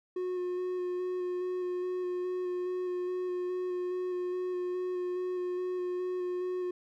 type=tone with vibrato; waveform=triangle; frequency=362.2 Hz; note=F#4; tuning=37 cents flat; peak=-29 dBFS; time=0.16-6.71 s; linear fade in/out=5 ms; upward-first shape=square; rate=2.4 Hz; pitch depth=12 cents each way; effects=none